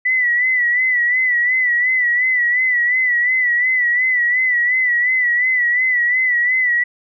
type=tone with vibrato; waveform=sine; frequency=1975.5 Hz; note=B6; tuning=in tune; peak=-13 dBFS; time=0.05-6.84 s; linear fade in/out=10 ms; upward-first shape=sine; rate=2.8 Hz; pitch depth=64 cents each way; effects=none